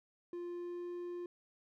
triangle tone with pitch glide, 349.2 to 351.4 Hz, F4 to F4, 0 to +11 cents, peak -38 dBFS, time 0.33-1.26 s, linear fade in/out 2 ms, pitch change +11 cents, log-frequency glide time 0.43-0.92 s, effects none

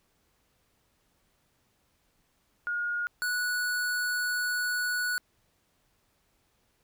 sine / square tone pair in turn, 1432 / 1471.4 Hz, F6 / F#6, +43 / -10 cents, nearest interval unison, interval 47 cents, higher second, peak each -28 dBFS, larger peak neither, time 2.67-3.07 / 3.22-5.18 s, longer second, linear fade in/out 0 ms, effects pink hiss -71 dBFS RMS until 6.83 s

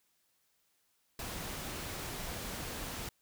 pink noise, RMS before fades -41 dBFS, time 1.19-3.09 s, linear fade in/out 2 ms, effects white hiss -75 dBFS RMS until 3.21 s

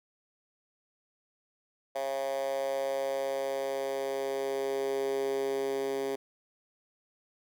10% pulse tone with high-pass filter sweep, 135.9 Hz, C#3, 34 cents flat, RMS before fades -32 dBFS, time 1.95-6.16 s, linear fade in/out 10 ms, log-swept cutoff 600 to 360 Hz, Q 4.9, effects none

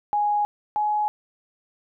sine tone pair in turn, 830 / 841.6 Hz, G#5 / G#5, -1 / +23 cents, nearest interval unison, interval 24 cents, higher second, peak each -19 / -20 dBFS, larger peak first, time 0.13-0.45 / 0.76-1.08 s, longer neither, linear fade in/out 0 ms, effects none

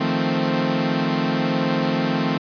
sawtooth chord, F dominant seventh, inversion third, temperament equal with one note detuned, 155.56 / 174.11 / 220 / 261.6 Hz, Eb3 / F3 / A3 / C4, 0 / -5 / 0 / 0 cents, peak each -22 / -22 / -21 / -19 dBFS, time 0-2.38 s, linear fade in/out 10 ms, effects resampled to 11025 Hz

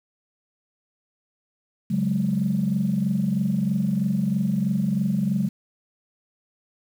sine chord, C# suspended fourth, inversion none, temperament just, 138.59 / 184.79 / 207.9 Hz, C#3 / F#3 / G#3, 0 / -2 / +2 cents, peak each -27 / -23 / -23 dBFS, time 1.9-5.49 s, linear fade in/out 10 ms, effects tanh soft clip ceiling -12 dBFS + 8-bit

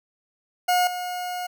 40% pulse tone with level steps, 720 Hz, F#5, 47 cents flat, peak -17 / -27 dBFS, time 0.68-1.47 s, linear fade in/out 10 ms, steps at 0.87 s, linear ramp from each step 2 ms, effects none

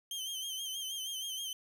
sawtooth tone with vibrato, 3136 Hz, G7, in tune, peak -34 dBFS, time 0.11-1.53 s, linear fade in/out 2 ms, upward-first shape sine, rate 6.3 Hz, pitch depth 59 cents each way, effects none

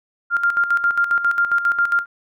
sine tone with tremolo, 1396.9 Hz, F6, in tune, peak -13 dBFS, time 0.3-2.06 s, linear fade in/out 50 ms, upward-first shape square, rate 7.4 Hz, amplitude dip 65%, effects none

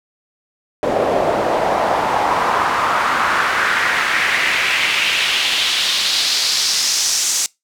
pink noise with band-pass filter sweep, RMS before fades -17 dBFS, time 0.83-7.46 s, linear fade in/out 0 ms, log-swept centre 520 to 6800 Hz, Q 2.4, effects noise-tail reverb RT60 0.2 s tail -24 dB re dry

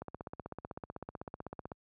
click train, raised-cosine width 1 ms, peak -27 dBFS, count 28, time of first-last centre 0.02-1.718 s, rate 15.9 Hz, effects high-pass 60 Hz 12 dB/octave

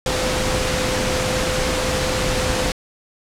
sine tone in noise, 512 Hz, C5, 38 cents flat, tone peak -24 dBFS, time 0.06-2.72 s, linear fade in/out 2 ms, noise pink, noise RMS -21 dBFS, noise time 0.06-2.72 s, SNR -6 dB, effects low-pass 8000 Hz 12 dB/octave

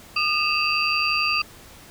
sine tone cluster, 1216 / 2582 / 2733 / 4675 Hz, D#6 / E7 / F7 / D8, -40 / -37 / -38 / -9 cents, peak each -25 dBFS, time 0.16-1.42 s, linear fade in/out 5 ms, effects pink hiss -46 dBFS RMS until 1.9 s

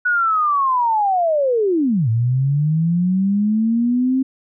sine linear two-way sweep, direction down then up, 1480 to 110 to 266.3 Hz, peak -14 dBFS, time 0.05-4.23 s, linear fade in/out 10 ms, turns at 2.09 s, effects none

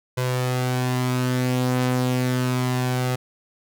sawtooth tone pair together, 126.5 / 252.7 Hz, B2 / B3, +42 / +40 cents, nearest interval octave, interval 1198 cents, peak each -17 / -25 dBFS, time 0.17-3.16 s, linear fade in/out 10 ms, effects none

